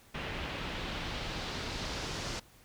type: noise with low-pass filter sweep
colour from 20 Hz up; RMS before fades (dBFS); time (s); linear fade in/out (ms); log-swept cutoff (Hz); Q
pink; -38; 0.14-2.4; 10; 2700 to 5800; 1.5
effects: pink hiss -60 dBFS RMS until 2.64 s

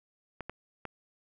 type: clicks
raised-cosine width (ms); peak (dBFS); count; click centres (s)
0.5; -23; 3; 0.407 / 0.496 / 0.853
effects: none

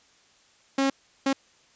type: tone bursts at uneven times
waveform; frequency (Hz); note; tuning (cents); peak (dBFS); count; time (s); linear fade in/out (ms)
sawtooth; 271.7; C#4; -35; -17; 2; 0.78-0.9 / 1.26-1.33; 5
effects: white hiss -60 dBFS RMS until 1.75 s + resampled to 16000 Hz

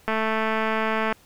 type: click train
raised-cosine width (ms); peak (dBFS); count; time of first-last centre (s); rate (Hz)
0.5; -10; 231; 0.08-1.125; 220
effects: pink hiss -55 dBFS RMS until 1.25 s

